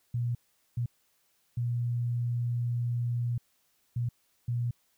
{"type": "tone bursts at uneven times", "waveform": "sine", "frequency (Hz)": 120, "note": "B2", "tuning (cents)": -49, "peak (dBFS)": -27, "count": 5, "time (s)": [[0.14, 0.35], [0.77, 0.86], [1.57, 3.38], [3.96, 4.09], [4.48, 4.71]], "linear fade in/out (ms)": 5, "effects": ["white hiss -71 dBFS RMS until 4.97 s"]}